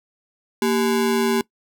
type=ring-modulated tone; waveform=square; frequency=312.1 Hz; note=D#4; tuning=5 cents sharp; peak=-15 dBFS; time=0.62-1.41 s; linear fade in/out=0 ms; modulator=79.7 Hz; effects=noise-tail reverb RT60 0.1 s tail -21 dB re dry